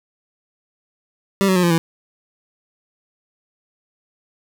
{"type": "tone with pitch steps", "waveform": "25% pulse", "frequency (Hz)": [196, 187.8, 179.94, 172.41, 165.2], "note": ["G3", "F#3", "F#3", "F3", "E3"], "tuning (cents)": [0, 26, -48, -22, 4], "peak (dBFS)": -10, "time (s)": [1.41, 1.78], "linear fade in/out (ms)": 0, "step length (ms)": 74, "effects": []}